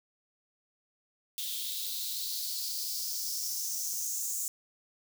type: noise with high-pass filter sweep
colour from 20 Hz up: blue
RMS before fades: -35 dBFS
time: 1.38-4.48 s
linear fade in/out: 0 ms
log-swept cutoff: 3400 to 7000 Hz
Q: 4.6
effects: none